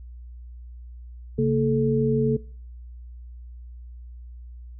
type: tone cluster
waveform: sine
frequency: 136.3 / 228.8 / 433.7 Hz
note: C#3 / A#3 / A4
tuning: -29 / -32 / -25 cents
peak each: -23 dBFS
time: 1.38-2.37 s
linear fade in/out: 10 ms
effects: noise-tail reverb RT60 0.5 s tail -22 dB re dry + added 60 Hz sine -38 dBFS peak until 4.79 s